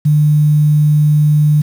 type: tone with quantisation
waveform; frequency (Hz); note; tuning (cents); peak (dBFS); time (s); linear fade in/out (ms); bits
sine; 150; D3; +37; -7; 0.05-1.62; 10; 6
effects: none